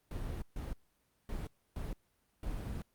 brown noise bursts at uneven times, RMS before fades -39 dBFS, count 5, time 0.11-0.42 / 0.56-0.73 / 1.29-1.47 / 1.76-1.93 / 2.43-2.82 s, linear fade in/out 2 ms, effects pink hiss -75 dBFS RMS until 2.94 s + Opus 32 kbps

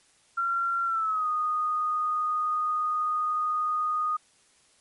sine tone with pitch glide, 1372 to 1236.5 Hz, F6 to D#6, -31 to -11 cents, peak -24 dBFS, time 0.37-4.17 s, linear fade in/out 10 ms, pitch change -180 cents, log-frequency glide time 0.85-1.28 s, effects white hiss -62 dBFS RMS until 4.8 s + MP3 48 kbps

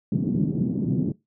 pink band-pass noise, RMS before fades -24 dBFS, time 0.12-1.12 s, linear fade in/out 2 ms, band 150 to 270 Hz, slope 24 dB/octave, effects noise-tail reverb RT60 0.2 s tail -21 dB re dry

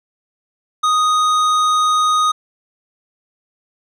triangle tone with hard clipping, 1244.5 Hz, D#6, in tune, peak -14 dBFS, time 0.83-2.32 s, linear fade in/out 10 ms, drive 15 dB, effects none

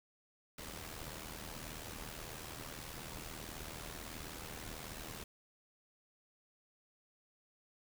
pink noise with amplitude modulation, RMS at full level -44 dBFS, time 0.58-5.24 s, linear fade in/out 5 ms, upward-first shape sine, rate 78.4 Hz, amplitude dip 65%, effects none

